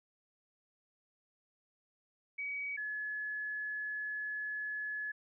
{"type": "tone pair in turn", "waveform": "sine", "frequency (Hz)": [2267, 1705.2], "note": ["C#7", "G#6"], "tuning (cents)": [38, 45], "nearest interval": "perfect fourth", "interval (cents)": 493, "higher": "first", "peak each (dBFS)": [-36, -36], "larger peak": "neither", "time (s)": [[2.38, 2.77], [2.77, 5.12]], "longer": "second", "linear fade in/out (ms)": 10, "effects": []}